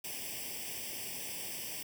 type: noise with comb filter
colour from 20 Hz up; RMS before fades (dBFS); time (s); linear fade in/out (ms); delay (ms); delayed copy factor
white; -41; 0.04-1.83; 5; 0.37; +1
effects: high-pass 100 Hz 12 dB/octave